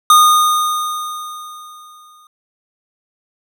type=tone with exponential decay; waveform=square; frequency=1228 Hz; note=D#6; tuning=23 cents flat; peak=-5 dBFS; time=0.1-2.27 s; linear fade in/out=2 ms; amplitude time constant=470 ms; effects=none

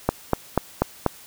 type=click train; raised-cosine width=1 ms; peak=-3 dBFS; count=5; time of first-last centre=0.09-1.063 s; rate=4.11 Hz; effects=white hiss -46 dBFS RMS until 1.26 s

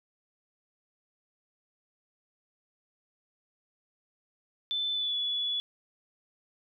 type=tone with pitch glide; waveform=sine; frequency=3520 to 3418 Hz; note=A7 to G#7; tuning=0 to +49 cents; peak=-28 dBFS; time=4.71-5.6 s; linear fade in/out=0 ms; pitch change=-51 cents; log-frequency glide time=4.93-5.15 s; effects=none

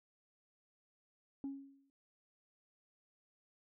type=tone with exponential decay; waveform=sine; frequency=275.1 Hz; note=C#4; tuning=13 cents flat; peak=-35 dBFS; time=1.44-1.9 s; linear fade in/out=1 ms; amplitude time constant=98 ms; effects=tanh soft clip ceiling -36 dBFS

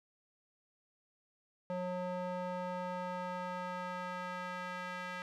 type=tone with band-pass filter sweep; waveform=square; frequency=180.9 Hz; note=F#3; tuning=39 cents flat; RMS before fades=-40 dBFS; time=1.7-5.22 s; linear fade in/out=0 ms; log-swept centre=600 to 1700 Hz; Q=1.4; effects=none

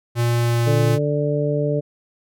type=tone with pitch glide; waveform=square; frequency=118.6 to 117.37 Hz; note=A#2 to A#2; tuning=+30 to +12 cents; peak=-17 dBFS; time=0.15-0.99 s; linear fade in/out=50 ms; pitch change=-18 cents; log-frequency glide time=0.4-0.71 s
type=harmonic tone; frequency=146.83 Hz; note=D3; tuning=in tune; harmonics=1 / 2 / 3 / 4; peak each=-21 / -27 / -23 / -24 dBFS; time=0.66-1.81 s; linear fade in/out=20 ms
effects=none

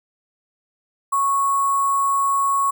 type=tone with sample-and-hold; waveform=sine; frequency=1105 Hz; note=C#6; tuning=6 cents flat; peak=-16 dBFS; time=1.12-2.71 s; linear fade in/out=10 ms; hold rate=8820 Hz; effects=none

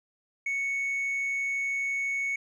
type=tone with hard clipping; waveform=triangle; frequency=2217 Hz; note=C#7; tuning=in tune; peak=-26 dBFS; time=0.46-2.36 s; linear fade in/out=5 ms; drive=1 dB; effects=none

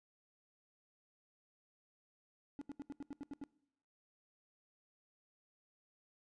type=tone bursts; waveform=triangle; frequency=283.8 Hz; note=C#4; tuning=41 cents sharp; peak=-40 dBFS; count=9; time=2.59-3.438 s; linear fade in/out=0 ms; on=24 ms; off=79 ms; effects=noise-tail reverb RT60 0.8 s tail -23 dB re dry + resampled to 22050 Hz

